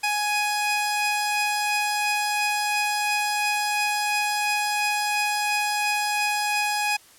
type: tone pair together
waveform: sawtooth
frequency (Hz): 834.3 / 2500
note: G#5 / D#7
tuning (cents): +8 / +8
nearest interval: octave + perfect fifth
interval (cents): 1900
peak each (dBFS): -20 / -23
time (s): 0.03-6.97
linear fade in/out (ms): 10
effects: white hiss -52 dBFS RMS until 7.18 s + low-pass 12000 Hz 12 dB/octave